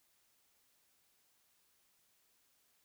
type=silence; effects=white hiss -74 dBFS RMS until 2.84 s